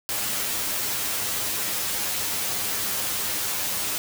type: noise with comb filter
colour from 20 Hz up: white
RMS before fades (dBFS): -27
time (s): 0.09-3.98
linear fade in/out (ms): 0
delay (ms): 9.7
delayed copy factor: +0.8
effects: none